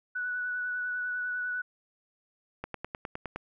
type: tone with vibrato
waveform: sine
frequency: 1480 Hz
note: F#6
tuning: in tune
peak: -30 dBFS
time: 0.15-1.62 s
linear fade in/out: 10 ms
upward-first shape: triangle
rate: 10 Hz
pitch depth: 19 cents each way
type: click train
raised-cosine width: 0.5 ms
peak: -20 dBFS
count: 8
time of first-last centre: 2.64-3.36 s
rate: 9.72 Hz
effects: none